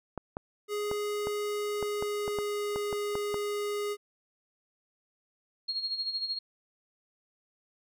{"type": "clicks", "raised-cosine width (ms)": 1, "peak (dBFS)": -21, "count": 12, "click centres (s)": [0.177, 0.369, 0.914, 1.271, 1.827, 2.025, 2.279, 2.387, 2.76, 2.928, 3.154, 3.343]}
{"type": "tone with pitch glide", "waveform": "square", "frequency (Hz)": [415.3, 412.7], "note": ["G#4", "G#4"], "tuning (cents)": [0, -11], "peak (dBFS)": -31, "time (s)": [0.68, 3.97], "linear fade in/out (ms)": 50, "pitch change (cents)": -11, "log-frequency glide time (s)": [1.67, 2.84]}
{"type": "tone with tremolo", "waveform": "sine", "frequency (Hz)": 4270, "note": "C8", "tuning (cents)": 34, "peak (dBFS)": -28, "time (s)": [5.68, 6.39], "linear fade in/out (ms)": 10, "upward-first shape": "sine", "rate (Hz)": 13, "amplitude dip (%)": 65}
{"effects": []}